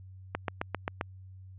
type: click train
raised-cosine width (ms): 0.5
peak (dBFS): -15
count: 6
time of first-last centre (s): 0.35-1.011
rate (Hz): 7.56
effects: added 94 Hz sine -46 dBFS peak until 1.58 s + resampled to 8000 Hz